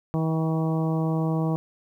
harmonic tone with a mistuned harmonic, 160.5 Hz, E3, 46 cents flat, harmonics 1 / 2 / 3 / 4 / 5 / 6 / 7, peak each -23 / -29 / -33 / -35 / -37 / -39 / -40 dBFS, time 0.14-1.56 s, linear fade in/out 0 ms, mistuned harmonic 5, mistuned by -17 cents, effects 10-bit

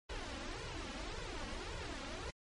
pink noise with flanger, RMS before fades -43 dBFS, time 0.09-2.31 s, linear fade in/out 10 ms, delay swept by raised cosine 2 to 3.7 ms, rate 1.8 Hz, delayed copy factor +0.8, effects low-pass 5000 Hz 12 dB/octave + MP3 48 kbps

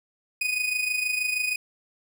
40% pulse tone with amplitude modulation, 2489 Hz, D#7, in tune, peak -21 dBFS, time 0.41-1.56 s, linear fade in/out 5 ms, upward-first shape sine, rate 26.3 Hz, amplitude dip 60%, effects none

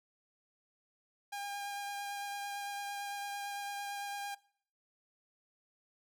sawtooth tone with vibrato, 807 Hz, G#5, 50 cents flat, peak -35 dBFS, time 1.32-4.35 s, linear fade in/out 10 ms, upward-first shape sine, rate 8.9 Hz, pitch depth 11 cents each way, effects noise-tail reverb RT60 0.6 s tail -23 dB re dry

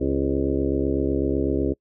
harmonic tone with a mistuned harmonic, 68 Hz, C#2, 33 cents flat, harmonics 1 / 2 / 3 / 4 / 5 / 6 / 7 / 8 / 9, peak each -28 / -31 / -37 / -25 / -26 / -27 / -33 / -35 / -37 dBFS, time 0-1.74 s, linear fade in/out 20 ms, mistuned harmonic 7, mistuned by +50 cents, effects noise-tail reverb RT60 0.1 s tail -26 dB re dry

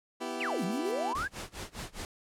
20% pulse chord, E minor, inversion second, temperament equal, 246.9 / 329.6 / 392 Hz, B3 / E4 / G4, 0 / 0 / 0 cents, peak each -34 dBFS, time 0.2-1.14 s, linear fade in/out 20 ms
sine exponential two-way sweep, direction down then up, 3159 to 167.6 to 1707 Hz, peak -31 dBFS, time 0.4-1.28 s, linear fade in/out 10 ms, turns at 0.64 s
blue noise bursts, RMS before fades -47 dBFS, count 3, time 0.57-0.929 s, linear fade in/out 20 ms, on 87 ms, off 49 ms
pink noise with tremolo, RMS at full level -38 dBFS, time 1.15-2.05 s, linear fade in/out 0 ms, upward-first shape sine, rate 4.9 Hz, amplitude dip 95%
effects low-pass 10000 Hz 12 dB/octave

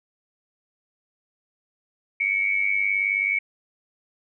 sine tone pair together, 2198 / 2297 Hz, C#7 / D7, -15 / -39 cents, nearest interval minor second, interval 76 cents, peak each -23 dBFS, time 2.2-3.39 s, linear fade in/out 5 ms, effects none

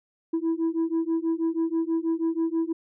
sine beating tone pair, 325.3 / 331.5 Hz, E4 / E4, -23 / +10 cents, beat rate 6.2 Hz, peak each -24 / -24 dBFS, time 0.33-2.73 s, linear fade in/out 10 ms, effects tanh soft clip ceiling -20 dBFS

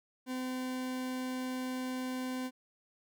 40% pulse tone, 255.9 Hz, C4, 38 cents flat, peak -34 dBFS, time 0.26-2.51 s, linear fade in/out 50 ms, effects none

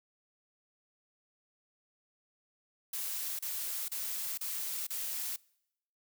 blue noise bursts, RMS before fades -37 dBFS, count 5, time 2.93-5.362 s, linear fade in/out 5 ms, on 460 ms, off 33 ms, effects noise-tail reverb RT60 0.8 s tail -25 dB re dry

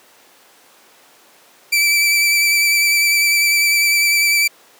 sawtooth tone with vibrato, 2324 Hz, D7, 19 cents flat, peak -9 dBFS, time 1.72-4.48 s, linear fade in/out 10 ms, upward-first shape square, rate 10 Hz, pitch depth 18 cents each way, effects pink hiss -48 dBFS RMS until 4.79 s + high-pass 400 Hz 12 dB/octave

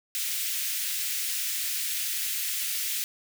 white high-pass noise, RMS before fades -30 dBFS, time 0.15-3.04 s, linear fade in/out 0 ms, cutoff 1900 Hz, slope 24 dB/octave, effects none

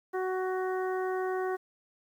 harmonic tone, 372.7 Hz, F#4, 13 cents sharp, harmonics 1 / 2 / 3 / 4 / 5, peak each -30 / -36 / -40 / -42 / -44 dBFS, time 0.13-1.57 s, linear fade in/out 20 ms, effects 10-bit

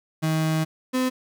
35% pulse tone pair in turn, 158.3 / 256.1 Hz, D#3 / C4, +30 / -37 cents, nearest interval minor sixth, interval 833 cents, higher second, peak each -19 dBFS, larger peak neither, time 0.22-0.65 / 0.93-1.1 s, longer first, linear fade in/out 20 ms, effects none

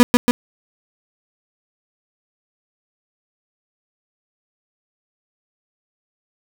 35% pulse tone with echo, 243.4 Hz, B3, 25 cents flat, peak -4 dBFS, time 0-0.03 s, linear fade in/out 0 ms, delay 140 ms, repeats 2, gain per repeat -3 dB, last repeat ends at 0.31 s, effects 7-bit

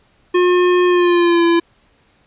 square tone with pitch glide, 358.6 to 338.5 Hz, F4 to E4, +46 to +46 cents, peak -11 dBFS, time 0.34-1.6 s, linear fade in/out 10 ms, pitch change -100 cents, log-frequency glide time 0.87-1.44 s, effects pink hiss -56 dBFS RMS until 2.26 s + resampled to 8000 Hz

